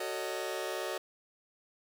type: chord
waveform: sawtooth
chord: D# half-diminished seventh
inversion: first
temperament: just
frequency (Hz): 373.4 / 448 / 560 / 622.3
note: F#4 / A4 / C#5 / D#5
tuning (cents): +16 / +31 / +18 / 0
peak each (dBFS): -35 / -37 / -36 / -36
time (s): 0-0.98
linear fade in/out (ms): 5
effects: none